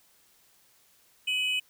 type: tone pair together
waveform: triangle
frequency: 2532 / 2971 Hz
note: D#7 / F#7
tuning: +30 / +6 cents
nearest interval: minor third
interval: 276 cents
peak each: -27 dBFS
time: 1.27-1.6 s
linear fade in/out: 10 ms
effects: white hiss -63 dBFS RMS until 1.69 s